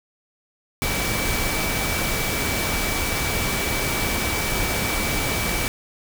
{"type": "tone in noise", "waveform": "sine", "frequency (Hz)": 2300, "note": "D7", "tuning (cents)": -37, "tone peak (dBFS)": -29, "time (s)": [0.82, 5.68], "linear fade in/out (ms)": 0, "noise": "pink", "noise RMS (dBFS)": -24, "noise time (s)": [0.82, 5.68], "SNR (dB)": -8, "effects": []}